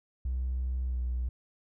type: tone with pitch glide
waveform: triangle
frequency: 63.4 to 61.56 Hz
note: B1 to B1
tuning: +46 to -5 cents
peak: -25 dBFS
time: 0.25-1.29 s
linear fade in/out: 5 ms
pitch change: -51 cents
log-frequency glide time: 0.86-0.99 s
effects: tanh soft clip ceiling -26 dBFS